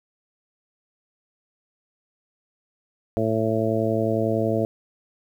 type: harmonic tone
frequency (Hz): 110.9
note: A2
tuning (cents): +14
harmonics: 1 / 2 / 3 / 4 / 5 / 6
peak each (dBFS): -27 / -27 / -27 / -27 / -27 / -27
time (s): 3.17-4.65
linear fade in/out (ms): 0
effects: 9-bit